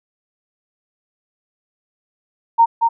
sine tone with echo, 922 Hz, A#5, 19 cents flat, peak -7 dBFS, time 2.58-2.66 s, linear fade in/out 20 ms, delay 230 ms, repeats 1, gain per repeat -4 dB, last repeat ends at 2.89 s, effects none

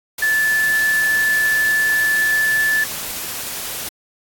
sine tone in noise, 1743 Hz, A6, 17 cents flat, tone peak -14 dBFS, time 0.22-2.84 s, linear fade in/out 5 ms, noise white, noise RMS -27 dBFS, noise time 0.18-3.89 s, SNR +10 dB, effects AAC 64 kbps

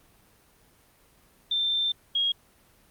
sine tone pair in turn, 3572 / 3275 Hz, A7 / G#7, +25 / -25 cents, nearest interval major second, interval 150 cents, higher first, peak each -23 / -22 dBFS, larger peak second, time 1.51-1.92 / 2.15-2.32 s, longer first, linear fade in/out 5 ms, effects pink hiss -60 dBFS RMS until 2.9 s + Opus 32 kbps

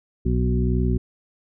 harmonic tone with a mistuned harmonic, 61.74 Hz, B1, in tune, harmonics 1 / 2 / 3 / 4 / 6, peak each -21 / -24 / -26 / -27 / -29 dBFS, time 0.25-0.98 s, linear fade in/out 10 ms, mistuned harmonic 1, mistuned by +48 cents, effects none

